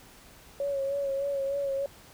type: tone with vibrato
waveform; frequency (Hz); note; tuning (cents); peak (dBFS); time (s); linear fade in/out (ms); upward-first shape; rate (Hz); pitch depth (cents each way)
sine; 554.4; C#5; 0; -27; 0.6-1.86; 2; sine; 3.3; 36
effects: pink hiss -53 dBFS RMS until 2.13 s